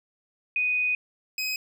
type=tone pair in turn; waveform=sine / 25% pulse; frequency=2489 / 2524 Hz; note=D#7 / D#7; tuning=0 / +24 cents; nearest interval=unison; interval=24 cents; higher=second; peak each=-22 / -23 dBFS; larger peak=first; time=0.56-0.95 / 1.38-1.56 s; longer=first; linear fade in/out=2 ms; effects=none